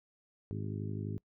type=harmonic tone with a mistuned harmonic; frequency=51.9 Hz; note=G#1; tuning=in tune; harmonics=2 / 3 / 4 / 5 / 6 / 7 / 8; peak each=-38 / -42 / -44 / -46 / -48 / -49 / -50 dBFS; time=0.51-1.18 s; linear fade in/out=0 ms; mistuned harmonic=8; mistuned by=-31 cents; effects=noise-tail reverb RT60 0.1 s tail -23 dB re dry